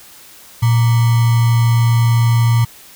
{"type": "tone with sample-and-hold", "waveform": "sine", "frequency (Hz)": 116.54, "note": "A#2", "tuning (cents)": 0, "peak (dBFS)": -9, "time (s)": [0.62, 2.65], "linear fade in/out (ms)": 10, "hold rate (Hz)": 1050, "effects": ["white hiss -41 dBFS RMS until 2.95 s"]}